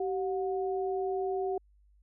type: tone pair together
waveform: sine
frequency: 384.1 / 725.1 Hz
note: G4 / F#5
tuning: -35 / -35 cents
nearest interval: major seventh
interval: 1100 cents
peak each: -30 / -35 dBFS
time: 0-1.58 s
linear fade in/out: 5 ms
effects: added 50 Hz sine -60 dBFS peak until 2.02 s